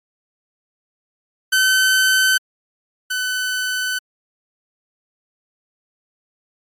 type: tone pair in turn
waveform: sawtooth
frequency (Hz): 1528 / 1507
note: G6 / F#6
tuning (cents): -45 / +31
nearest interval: unison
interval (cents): 24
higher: first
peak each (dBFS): -9 / -16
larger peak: first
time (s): 1.52-2.38 / 3.1-3.99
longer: second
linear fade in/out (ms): 10
effects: MP3 64 kbps